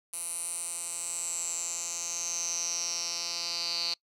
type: tone with band-pass filter sweep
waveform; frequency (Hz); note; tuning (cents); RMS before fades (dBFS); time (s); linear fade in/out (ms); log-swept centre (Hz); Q
10% pulse; 170.9; F3; -37; -34; 0.13-3.94; 2; 10000 to 4500; 8.8
effects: noise-tail reverb RT60 0.1 s tail -25 dB re dry